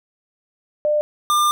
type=tone pair in turn; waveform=sine / square; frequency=599 / 1198 Hz; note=D5 / D6; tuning=+34 / +34 cents; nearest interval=octave; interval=1200 cents; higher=second; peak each=-15 dBFS; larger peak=neither; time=0.85-1.01 / 1.3-1.51 s; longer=second; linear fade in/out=0 ms; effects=none